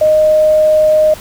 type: tone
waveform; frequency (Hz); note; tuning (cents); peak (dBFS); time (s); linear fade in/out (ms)
sine; 618; D#5; -12; -6; 0.01-1.14; 5
effects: pink hiss -32 dBFS RMS until 1.2 s